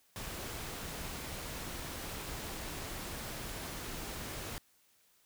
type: noise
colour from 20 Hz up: pink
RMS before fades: -42 dBFS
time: 0.16-4.58 s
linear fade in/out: 0 ms
effects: white hiss -69 dBFS RMS until 5.25 s